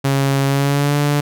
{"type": "tone with pitch glide", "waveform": "sawtooth", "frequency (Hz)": [137.5, 145.34], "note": ["C#3", "D3"], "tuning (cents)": [-14, -18], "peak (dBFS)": -10, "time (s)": [0.04, 1.21], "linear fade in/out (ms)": 10, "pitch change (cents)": 96, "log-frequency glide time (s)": [0.46, 0.97], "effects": []}